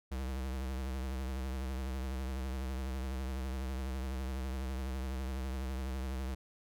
square tone with vibrato, 65.41 Hz, C2, in tune, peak -36 dBFS, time 0.11-6.35 s, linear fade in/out 10 ms, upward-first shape triangle, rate 12 Hz, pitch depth 80 cents each way, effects none

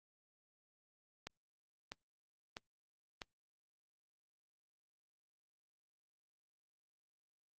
click train, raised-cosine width 0.2 ms, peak -26 dBFS, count 4, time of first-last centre 1.27-3.218 s, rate 1.54 Hz, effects Opus 48 kbps

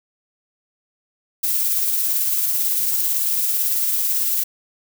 violet noise with tremolo, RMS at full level -19 dBFS, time 1.43-4.44 s, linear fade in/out 10 ms, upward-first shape sine, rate 18 Hz, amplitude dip 25%, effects none

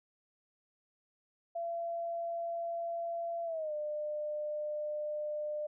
sine tone with pitch glide, 678 to 600.6 Hz, E5 to D5, +49 to +39 cents, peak -34 dBFS, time 1.55-5.67 s, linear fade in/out 10 ms, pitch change -210 cents, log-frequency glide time 3.44-3.73 s, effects none

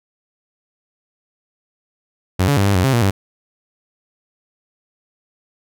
sawtooth tone with pitch steps, 92.6 / 142.5 / 99.1 / 100.3 / 91 / 133.9 / 118.3 / 97.8 Hz, F#2 / C#3 / G2 / G2 / F#2 / C3 / A#2 / G2, +2 / +48 / +19 / +40 / -28 / +40 / +26 / -4 cents, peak -9 dBFS, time 2.39-3.11 s, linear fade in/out 10 ms, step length 90 ms, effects none

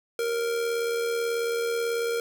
square tone with amplitude modulation, 466.2 Hz, A#4, in tune, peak -24 dBFS, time 0.19-2.2 s, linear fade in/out 2 ms, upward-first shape sine, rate 78.3 Hz, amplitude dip 40%, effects 11-bit

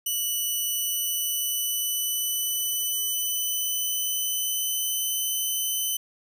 5% pulse tone with pitch glide, 2965 to 3031 Hz, F#7 to F#7, +3 to +41 cents, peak -17 dBFS, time 0.06-5.97 s, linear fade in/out 5 ms, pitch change +38 cents, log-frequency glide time 0.66-5.11 s, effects none

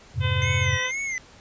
sine chord, F minor, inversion none, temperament equal, 87.31 / 103.83 / 130.81 Hz, F2 / Ab2 / C3, 0 / 0 / 0 cents, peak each -26 dBFS, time 0.14-0.79 s, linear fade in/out 50 ms
harmonic tone, 510 Hz, C5, 44 cents flat, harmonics 1 / 2 / 3 / 4 / 5 / 6 / 7, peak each -34 / -34 / -34 / -34 / -34 / -34 / -34 dBFS, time 0.2-0.92 s, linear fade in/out 50 ms
square tone with vibrato, 2070 Hz, C7, 19 cents flat, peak -27 dBFS, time 0.42-1.18 s, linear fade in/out 0 ms, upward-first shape sine, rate 2.1 Hz, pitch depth 120 cents each way
effects pink hiss -50 dBFS RMS until 1.4 s + resampled to 16000 Hz

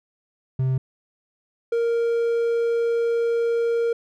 triangle tone pair in turn, 130.7 / 465.8 Hz, C3 / A#4, -1 / -1 cents, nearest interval octave + minor seventh, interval 2200 cents, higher second, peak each -17 dBFS, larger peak neither, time 0.59-0.78 / 1.72-3.93 s, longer second, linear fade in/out 5 ms, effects none

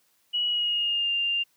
sine tone with pitch glide, 2925 to 2795 Hz, F#7 to F7, -21 to +1 cents, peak -23 dBFS, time 0.33-1.44 s, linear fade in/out 20 ms, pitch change -78 cents, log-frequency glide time 0.45-1.12 s, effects white hiss -67 dBFS RMS until 1.56 s + high-pass 80 Hz 12 dB/octave

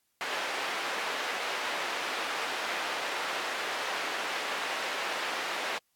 white band-pass noise, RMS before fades -34 dBFS, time 0.21-5.78 s, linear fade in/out 0 ms, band 490 to 2300 Hz, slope 12 dB/octave, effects white hiss -75 dBFS RMS until 5.95 s + AAC 64 kbps

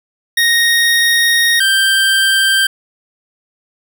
25% pulse tone pair in turn, 1864.7 / 1572.2 Hz, A#6 / G6, 0 / +5 cents, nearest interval minor third, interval 295 cents, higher first, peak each -6 dBFS, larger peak neither, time 0.37-1.6 / 1.6-2.67 s, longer first, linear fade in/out 5 ms, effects none

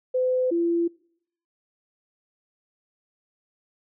sine tone pair in turn, 509 / 339.7 Hz, C5 / F4, -48 / -48 cents, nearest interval perfect fifth, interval 700 cents, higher first, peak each -20 dBFS, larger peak neither, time 0.14-0.51 / 0.51-0.88 s, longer neither, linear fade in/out 10 ms, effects noise-tail reverb RT60 0.7 s tail -25 dB re dry

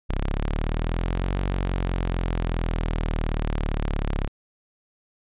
sawtooth exponential two-way sweep, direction up then down, 32.7 to 47.14 to 34.69 Hz, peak -19 dBFS, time 0.09-4.28 s, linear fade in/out 10 ms, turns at 1.38 s, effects resampled to 8000 Hz

